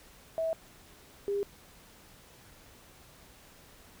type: tone pair in turn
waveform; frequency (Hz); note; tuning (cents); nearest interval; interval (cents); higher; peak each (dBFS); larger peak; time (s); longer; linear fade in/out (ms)
sine; 650 / 402.7; E5 / G4; -24 / +47; minor sixth; 829; first; -28; neither; 0.38-0.53 / 1.28-1.43; neither; 0
effects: pink hiss -56 dBFS RMS until 4 s